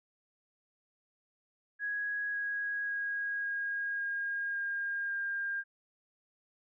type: tone with pitch steps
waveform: sine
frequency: 1661.2 / 1651.6 / 1642.1 / 1632.7 / 1623.3 / 1613.9 / 1604.6 Hz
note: G#6 / G#6 / G#6 / G#6 / G#6 / G6 / G6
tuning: 0 / -10 / -20 / -30 / -40 / +50 / +40 cents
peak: -32 dBFS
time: 1.79-5.64 s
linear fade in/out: 50 ms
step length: 550 ms
effects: none